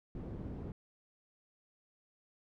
white low-pass noise, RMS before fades -43 dBFS, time 0.15-0.72 s, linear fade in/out 2 ms, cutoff 220 Hz, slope 12 dB/octave, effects none

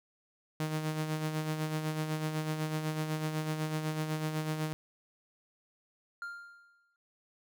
sawtooth tone with tremolo, 155.56 Hz, D#3, in tune, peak -26 dBFS, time 0.6-4.73 s, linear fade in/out 0 ms, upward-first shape sine, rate 8 Hz, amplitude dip 50%
triangle tone with exponential decay, 1398 Hz, F6, 1 cent sharp, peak -34 dBFS, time 6.22-6.96 s, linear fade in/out 1 ms, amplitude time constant 160 ms
effects none

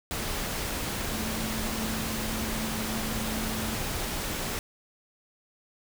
sine tone in noise, 220 Hz, A3, in tune, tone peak -34 dBFS, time 1.12-3.74 s, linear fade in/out 0 ms, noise pink, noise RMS -32 dBFS, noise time 0.11-4.59 s, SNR -5 dB, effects none

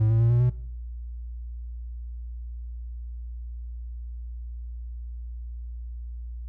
triangle tone with pitch steps, 109.2 / 112.66 / 116.23 / 119.91 / 123.71 Hz, A2 / A2 / A#2 / A#2 / B2, -13 / +41 / -5 / +49 / +3 cents, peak -16 dBFS, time 0-0.5 s, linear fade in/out 10 ms, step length 100 ms, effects noise-tail reverb RT60 0.6 s tail -19 dB re dry + added 59 Hz sine -33 dBFS peak until 6.48 s

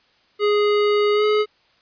square tone with pitch glide, 415.3 to 423.3 Hz, G#4 to G#4, 0 to +33 cents, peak -16 dBFS, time 0.39-1.46 s, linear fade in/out 50 ms, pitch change +33 cents, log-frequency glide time 1.13-1.24 s, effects white hiss -59 dBFS RMS until 1.81 s + resampled to 11025 Hz

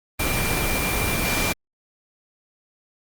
sine tone in noise, 2374 Hz, D7, 18 cents sharp, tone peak -27 dBFS, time 0.19-1.53 s, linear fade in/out 10 ms, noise pink, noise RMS -23 dBFS, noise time 0.19-1.53 s, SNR -7 dB, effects Opus 32 kbps

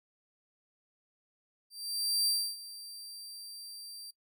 sawtooth tone with ADSR envelope, 4699 Hz, D8, in tune, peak -23 dBFS, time 1.7-4.11 s, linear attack 570 ms, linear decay 290 ms, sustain -18 dB, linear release 9 ms, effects noise-tail reverb RT60 0.1 s tail -19 dB re dry

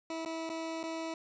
20% pulse tone with dropouts, 325.4 Hz, E4, 22 cents flat, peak -31 dBFS, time 0.1-1.14 s, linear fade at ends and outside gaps 2 ms, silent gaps 0.25-0.259 / 0.493-0.499 / 0.831-0.837 s, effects resampled to 16000 Hz + 11-bit

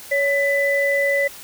sine tone pair together, 561 / 1996.6 Hz, C#5 / B6, +21 / +18 cents, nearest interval octave + minor seventh, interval 2197 cents, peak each -19 dBFS, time 0.11-1.28 s, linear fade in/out 10 ms, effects white hiss -39 dBFS RMS until 1.43 s

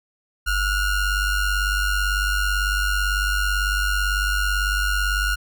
square ring-modulated tone, 699 Hz, F5, 1 cent sharp, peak -17 dBFS, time 0.46-5.36 s, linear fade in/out 20 ms, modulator 748 Hz, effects none

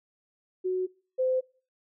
sine tone pair in turn, 369.7 / 515 Hz, F#4 / C5, -1 / -28 cents, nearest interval tritone, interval 573 cents, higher second, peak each -25 / -23 dBFS, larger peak second, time 0.64-0.87 / 1.18-1.41 s, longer neither, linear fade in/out 20 ms, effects noise-tail reverb RT60 0.4 s tail -23 dB re dry

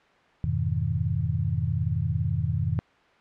sine chord, F half-diminished seventh, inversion none, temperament just, 87.31 / 104.77 / 125.72 / 157.15 Hz, F2 / Ab2 / Cb3 / Eb3, 0 / +16 / +31 / +18 cents, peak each -29 dBFS, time 0.44-2.79 s, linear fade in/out 0 ms, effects white hiss -58 dBFS RMS until 3.2 s + low-pass 2000 Hz 12 dB/octave

